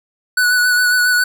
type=tone with vibrato; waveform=square; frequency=1480 Hz; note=F#6; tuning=in tune; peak=-12 dBFS; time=0.37-1.24 s; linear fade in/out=5 ms; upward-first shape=sine; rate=7.3 Hz; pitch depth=23 cents each way; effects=none